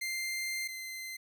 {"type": "tone pair in turn", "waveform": "sawtooth", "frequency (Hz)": [2093, 2071], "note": ["C7", "C7"], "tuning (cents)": [0, -18], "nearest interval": "unison", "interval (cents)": 18, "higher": "first", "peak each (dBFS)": [-30, -36], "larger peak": "first", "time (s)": [[0.01, 0.68], [0.68, 1.17]], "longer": "first", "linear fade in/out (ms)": 10, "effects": []}